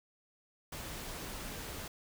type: noise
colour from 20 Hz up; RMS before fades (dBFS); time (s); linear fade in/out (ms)
pink; -43; 0.72-1.88; 5
effects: none

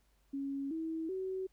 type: tone with pitch steps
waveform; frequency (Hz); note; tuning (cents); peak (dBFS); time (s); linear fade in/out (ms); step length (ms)
sine; 276.3 / 322.9 / 377.4; C#4 / E4 / F#4; -6 / -36 / +34; -35; 0.33-1.47; 10; 380
effects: added 50 Hz sine -69 dBFS peak until 1.52 s + pink hiss -75 dBFS RMS until 1.52 s

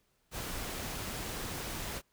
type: noise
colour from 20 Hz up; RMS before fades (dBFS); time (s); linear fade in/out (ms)
pink; -39; 0.31-2.02; 50
effects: pink hiss -74 dBFS RMS until 2.12 s

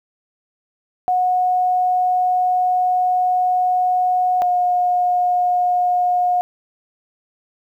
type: tone pair in turn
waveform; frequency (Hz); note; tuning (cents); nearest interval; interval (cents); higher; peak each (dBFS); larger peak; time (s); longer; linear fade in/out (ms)
sine; 730 / 718.7; F#5 / F5; -24 / +49; unison; 27; first; -14; neither; 1.08-4.42 / 4.42-6.41; first; 0
effects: 9-bit

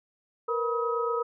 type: tone cluster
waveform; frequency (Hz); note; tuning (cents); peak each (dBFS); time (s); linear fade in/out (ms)
sine; 465 / 493.6 / 972 / 1270; A#4 / B4 / B5 / D#6; -4 / -1 / -28 / +35; -28 / -36 / -35 / -30; 0.48-1.23; 10
effects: none

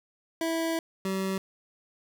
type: tone pair in turn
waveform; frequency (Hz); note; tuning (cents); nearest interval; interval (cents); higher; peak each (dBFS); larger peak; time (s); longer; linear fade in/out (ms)
25% pulse; 328.1 / 191.47; E4 / G3; -8 / -40; major sixth; 932; first; -23 / -24; first; 0.41-0.79 / 1.05-1.38; first; 2
effects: none

